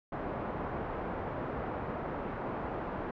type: low-pass noise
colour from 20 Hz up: white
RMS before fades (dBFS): -37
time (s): 0.12-3.11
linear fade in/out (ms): 5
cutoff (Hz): 850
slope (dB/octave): 12
effects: low-pass 2000 Hz 12 dB/octave